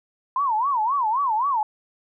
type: tone with vibrato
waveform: sine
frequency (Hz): 987.8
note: B5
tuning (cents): 0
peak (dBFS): -19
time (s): 0.36-1.63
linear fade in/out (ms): 2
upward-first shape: sine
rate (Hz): 3.8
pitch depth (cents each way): 260
effects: none